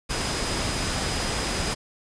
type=tone in noise; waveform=sine; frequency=4978 Hz; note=D#8; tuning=in tune; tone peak=-36 dBFS; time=0.09-1.75 s; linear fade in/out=20 ms; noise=pink; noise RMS=-27 dBFS; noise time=0.09-1.75 s; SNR=-12 dB; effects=resampled to 22050 Hz